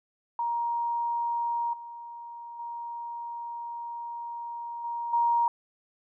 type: tone with level steps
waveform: sine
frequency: 941 Hz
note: A#5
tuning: 16 cents sharp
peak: -26 / -39 / -34 / -30 / -21 dBFS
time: 0.39-5.48 s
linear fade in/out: 2 ms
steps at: 1.73 / 2.59 / 4.84 / 5.13 s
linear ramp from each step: 5 ms
effects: none